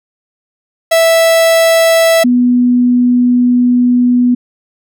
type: tone pair in turn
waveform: 45% pulse / sine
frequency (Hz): 658 / 245.9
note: E5 / B3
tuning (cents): -3 / -7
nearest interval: octave + perfect fourth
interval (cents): 1704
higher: first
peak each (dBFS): -6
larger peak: neither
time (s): 0.91-2.24 / 2.24-4.35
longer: second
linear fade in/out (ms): 10
effects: none